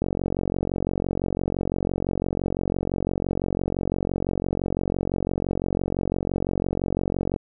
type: click train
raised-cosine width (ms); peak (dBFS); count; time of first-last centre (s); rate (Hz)
2; -11; 338; 0.02-7.362; 45.9
effects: none